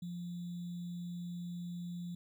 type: tone with sample-and-hold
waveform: sine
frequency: 174.8 Hz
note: F3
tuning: 2 cents sharp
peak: -39 dBFS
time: 0.02-2.15 s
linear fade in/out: 5 ms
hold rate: 3675 Hz
effects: none